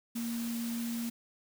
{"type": "tone in noise", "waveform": "sine", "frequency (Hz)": 233.1, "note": "A#3", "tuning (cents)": 0, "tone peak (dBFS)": -33, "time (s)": [0.15, 1.1], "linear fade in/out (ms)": 10, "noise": "white", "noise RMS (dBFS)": -44, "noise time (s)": [0.15, 1.1], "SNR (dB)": 8, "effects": []}